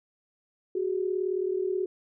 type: tone pair together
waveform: sine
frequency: 370 / 408.6 Hz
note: F#4 / G#4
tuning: 0 / -28 cents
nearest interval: major second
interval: 172 cents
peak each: -27 / -31 dBFS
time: 0.75-1.86 s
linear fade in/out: 5 ms
effects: none